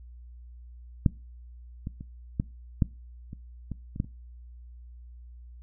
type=clicks; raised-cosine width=5 ms; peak=-7 / -21 / -27 / -13 / -9 / -26 / -21 / -25 / -14 / -29 dBFS; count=10; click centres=1.062 / 1.871 / 2.009 / 2.399 / 2.822 / 3.331 / 3.717 / 3.961 / 4.001 / 4.045 s; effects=noise-tail reverb RT60 0.3 s tail -22 dB re dry + added 60 Hz sine -44 dBFS peak until 5.62 s